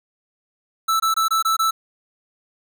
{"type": "tone bursts", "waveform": "square", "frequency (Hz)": 1318.5, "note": "E6", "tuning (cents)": 0, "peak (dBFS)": -17, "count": 6, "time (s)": [0.88, 1.71], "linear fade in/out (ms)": 10, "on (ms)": 120, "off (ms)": 22, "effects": []}